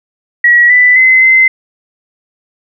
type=tone with pitch steps; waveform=sine; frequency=1919 / 1987 / 2047 / 2062 Hz; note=A#6 / B6 / C7 / C7; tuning=+50 / +10 / -38 / -26 cents; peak=-3 dBFS; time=0.44-1.48 s; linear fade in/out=5 ms; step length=260 ms; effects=none